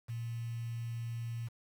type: tone with quantisation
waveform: sine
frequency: 116.54 Hz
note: A#2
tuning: in tune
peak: -36 dBFS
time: 0.08-1.49 s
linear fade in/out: 20 ms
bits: 9
effects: none